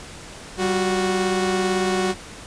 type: tone pair together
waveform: sawtooth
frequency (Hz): 192.61 / 367.3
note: G3 / F#4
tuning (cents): -30 / -13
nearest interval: major seventh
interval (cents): 1117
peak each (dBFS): -20 / -17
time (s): 0.57-2.15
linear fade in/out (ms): 50
effects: pink hiss -39 dBFS RMS until 2.46 s + resampled to 22050 Hz